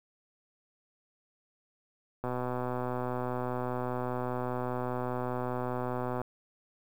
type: click train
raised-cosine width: 1 ms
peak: -20 dBFS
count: 498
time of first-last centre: 2.24-6.216 s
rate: 125 Hz
effects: 9-bit